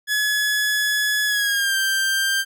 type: tone with pitch glide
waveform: sawtooth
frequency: 1698 to 1575.2 Hz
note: G#6 to G6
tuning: +38 to +8 cents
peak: -15 dBFS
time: 0.07-2.45 s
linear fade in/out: 50 ms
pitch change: -130 cents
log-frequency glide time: 1.26-1.77 s
effects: none